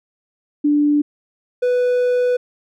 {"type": "tone pair in turn", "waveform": ["sine", "triangle"], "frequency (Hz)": [293.7, 494.8], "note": ["D4", "B4"], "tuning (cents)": [0, 3], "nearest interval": "major sixth", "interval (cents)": 903, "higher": "second", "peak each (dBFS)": -12, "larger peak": "neither", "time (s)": [[0.64, 1.02], [1.62, 2.37]], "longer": "second", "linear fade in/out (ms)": 10, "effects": []}